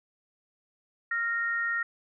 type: tone pair together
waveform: sine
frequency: 1391.2 / 1857 Hz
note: F6 / A#6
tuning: -7 / -7 cents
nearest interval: perfect fourth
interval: 500 cents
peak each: -31 / -28 dBFS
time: 1.11-1.83 s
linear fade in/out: 5 ms
effects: none